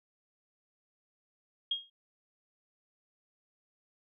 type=tone with exponential decay; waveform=sine; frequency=3257 Hz; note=G#7; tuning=34 cents flat; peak=-26 dBFS; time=1.71-1.9 s; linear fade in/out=5 ms; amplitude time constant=40 ms; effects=none